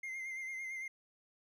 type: tone with vibrato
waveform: triangle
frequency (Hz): 2095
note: C7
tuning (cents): +2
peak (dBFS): -38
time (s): 0.03-0.88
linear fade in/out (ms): 5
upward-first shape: sine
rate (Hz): 8.9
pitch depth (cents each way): 35
effects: none